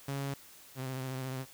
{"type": "tone", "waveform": "sawtooth", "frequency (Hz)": 138.59, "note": "C#3", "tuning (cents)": 0, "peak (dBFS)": -30, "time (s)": [0.08, 0.34], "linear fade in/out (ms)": 5}
{"type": "tone with vibrato", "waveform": "sawtooth", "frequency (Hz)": 130.81, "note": "C3", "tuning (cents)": 0, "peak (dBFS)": -32, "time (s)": [0.75, 1.46], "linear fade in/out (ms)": 50, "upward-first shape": "triangle", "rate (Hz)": 14, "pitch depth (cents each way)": 40}
{"effects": ["white hiss -55 dBFS RMS until 1.53 s"]}